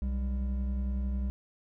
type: tone pair together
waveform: triangle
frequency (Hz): 63.1 / 200.3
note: B1 / G3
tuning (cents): +38 / +38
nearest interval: octave + minor sixth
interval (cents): 2000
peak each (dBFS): -27 / -36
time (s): 0.02-1.3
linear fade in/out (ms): 0
effects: none